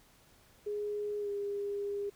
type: tone with pitch glide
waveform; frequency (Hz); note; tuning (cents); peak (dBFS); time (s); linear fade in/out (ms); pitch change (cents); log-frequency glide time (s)
sine; 415.3 to 404.9; G#4 to G#4; 0 to -44; -33; 0.66-2.1; 10; -44; 1.19-1.3
effects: pink hiss -63 dBFS RMS until 2.15 s